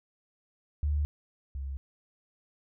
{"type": "tone pair in turn", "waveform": "sine", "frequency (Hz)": [73.6, 68.09], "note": ["D2", "C#2"], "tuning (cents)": [4, -30], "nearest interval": "minor second", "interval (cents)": 134, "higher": "first", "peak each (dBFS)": [-25, -33], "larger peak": "first", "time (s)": [[0.83, 1.05], [1.55, 1.77]], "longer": "neither", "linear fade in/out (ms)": 0, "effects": []}